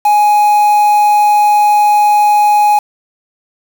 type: tone with quantisation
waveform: triangle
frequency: 834 Hz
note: G#5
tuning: 7 cents sharp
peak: -4 dBFS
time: 0.05-2.79 s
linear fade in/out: 5 ms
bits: 4
effects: none